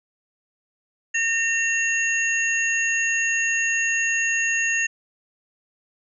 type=tone cluster; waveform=sine; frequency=1827 / 2732 / 6620 Hz; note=A#6 / F7 / G#8; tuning=-35 / -39 / -6 cents; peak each=-22 / -24 / -28 dBFS; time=1.14-4.87 s; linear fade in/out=10 ms; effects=none